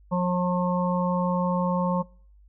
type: harmonic tone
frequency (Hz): 179.4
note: F3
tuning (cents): +47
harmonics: 1 / 3 / 5 / 6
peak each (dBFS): -23 / -28 / -30 / -31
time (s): 0.11-2.03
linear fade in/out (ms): 20
effects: noise-tail reverb RT60 0.5 s tail -25 dB re dry + added 50 Hz sine -51 dBFS peak until 2.48 s